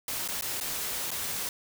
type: noise with dropouts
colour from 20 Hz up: white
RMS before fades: -33 dBFS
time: 0.08-1.49 s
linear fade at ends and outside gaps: 2 ms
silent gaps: 0.278-0.286 / 0.411-0.422 / 0.602-0.61 / 1.107-1.114 s
effects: none